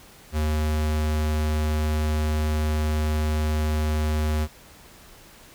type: tone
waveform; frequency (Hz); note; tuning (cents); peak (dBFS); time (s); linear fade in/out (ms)
square; 76.7; D#2; -24; -22; 0.32-4.48; 50
effects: pink hiss -49 dBFS RMS until 5.54 s